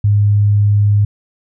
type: tone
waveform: sine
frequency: 103 Hz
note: G#2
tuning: 14 cents flat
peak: -8 dBFS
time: 0.04-1.05 s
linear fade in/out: 5 ms
effects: none